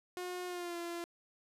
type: tone with pitch glide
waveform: sawtooth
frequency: 360 to 342.6 Hz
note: F#4 to F4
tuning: -47 to -33 cents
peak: -35 dBFS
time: 0.17-1.04 s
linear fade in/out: 0 ms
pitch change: -86 cents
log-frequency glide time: 0.47-0.77 s
effects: resampled to 32000 Hz